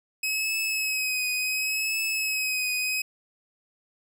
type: tone with vibrato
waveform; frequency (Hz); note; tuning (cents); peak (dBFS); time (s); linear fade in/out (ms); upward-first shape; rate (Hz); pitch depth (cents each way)
sawtooth; 2551; D#7; +43; -22; 0.23-3.02; 5; triangle; 0.7; 42
effects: none